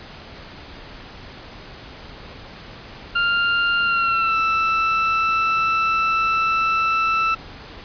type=tone with pitch glide; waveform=30% pulse; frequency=1396.9 to 1323.8 Hz; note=F6 to E6; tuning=0 to +7 cents; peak=-14 dBFS; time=3.15-7.35 s; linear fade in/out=10 ms; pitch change=-93 cents; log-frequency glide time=3.82-4.38 s; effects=pink hiss -39 dBFS RMS until 7.84 s + resampled to 11025 Hz